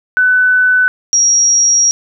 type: tone pair in turn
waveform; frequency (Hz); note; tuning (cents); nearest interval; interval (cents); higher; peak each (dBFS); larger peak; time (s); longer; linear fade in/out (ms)
sine; 1500 / 5663; F#6 / F8; +23 / +23; octave + major seventh; 2300; second; -7; neither; 0.17-0.88 / 1.13-1.91; second; 0
effects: none